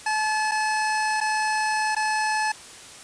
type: tone with dropouts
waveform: 25% pulse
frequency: 862 Hz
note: A5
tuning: 36 cents flat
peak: -18 dBFS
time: 0.06-2.52 s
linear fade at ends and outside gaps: 5 ms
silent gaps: 0.513-0.517 / 1.204-1.211 / 1.95-1.964 s
effects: white hiss -43 dBFS RMS until 3.03 s + resampled to 22050 Hz